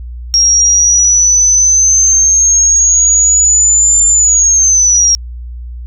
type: exponential two-way sweep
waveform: sine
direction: up then down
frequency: 5588 to 7210 to 5588 Hz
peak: -5 dBFS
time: 0.34-5.15 s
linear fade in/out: 0 ms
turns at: 4.07 s
effects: added 60 Hz sine -22 dBFS peak until 5.86 s